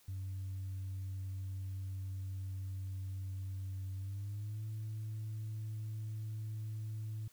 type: tone with pitch glide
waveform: sine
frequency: 95.5 to 108.44 Hz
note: G2 to A2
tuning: -45 to -25 cents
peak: -37 dBFS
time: 0.08-7.28 s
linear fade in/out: 5 ms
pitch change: +220 cents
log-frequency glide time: 3.95-4.64 s
effects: tanh soft clip ceiling -36 dBFS + white hiss -66 dBFS RMS until 7.32 s

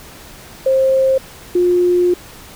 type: tone pair in turn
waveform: sine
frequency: 530 / 355.5 Hz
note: C5 / F4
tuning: +22 / +31 cents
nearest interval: perfect fifth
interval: 691 cents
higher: first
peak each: -10 dBFS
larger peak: neither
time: 0.66-1.18 / 1.55-2.14 s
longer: second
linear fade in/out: 5 ms
effects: pink hiss -38 dBFS RMS until 2.55 s

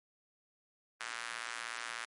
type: tone with high-pass filter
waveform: square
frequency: 58.27 Hz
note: A#1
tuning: in tune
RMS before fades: -42 dBFS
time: 1-2.05 s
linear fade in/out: 5 ms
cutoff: 1500 Hz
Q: 1.7
effects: MP3 48 kbps

